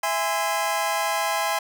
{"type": "chord", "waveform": "sawtooth", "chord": "E augmented", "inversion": "none", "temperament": "just", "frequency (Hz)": [659.3, 824.1, 1030.1], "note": ["E5", "G#5", "B#5"], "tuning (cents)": [0, -14, -27], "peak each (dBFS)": [-24, -22, -23], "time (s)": [0.03, 1.59], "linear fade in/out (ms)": 5, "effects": []}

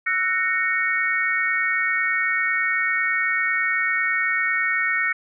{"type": "chord", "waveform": "sine", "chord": "F# dominant seventh", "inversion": "third", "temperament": "just", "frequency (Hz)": [1332, 1480, 1850, 2220], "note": ["E6", "F#6", "A#6", "C#7"], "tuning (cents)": [18, 0, -14, 2], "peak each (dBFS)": [-29, -27, -23, -23], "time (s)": [0.06, 5.13], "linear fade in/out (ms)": 10, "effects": []}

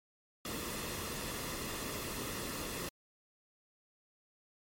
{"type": "noise with comb filter", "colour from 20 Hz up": "pink", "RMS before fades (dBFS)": -40, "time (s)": [0.45, 2.89], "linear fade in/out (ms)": 2, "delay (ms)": 1.3, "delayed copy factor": -0.5, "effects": ["MP3 64 kbps"]}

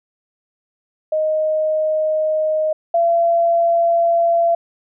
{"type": "tone pair in turn", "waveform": "sine", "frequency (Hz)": [622.3, 678.4], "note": ["D#5", "E5"], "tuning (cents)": [0, 50], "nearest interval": "minor second", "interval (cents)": 150, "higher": "second", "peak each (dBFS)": [-15, -12], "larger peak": "second", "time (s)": [[1.12, 2.73], [2.94, 4.55]], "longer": "neither", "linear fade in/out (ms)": 5, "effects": []}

